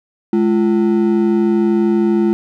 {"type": "ring-modulated tone", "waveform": "triangle", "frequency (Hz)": 277.2, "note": "C#4", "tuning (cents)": 0, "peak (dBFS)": -6, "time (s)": [0.33, 2.33], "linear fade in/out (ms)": 0, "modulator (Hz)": 66.4, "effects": []}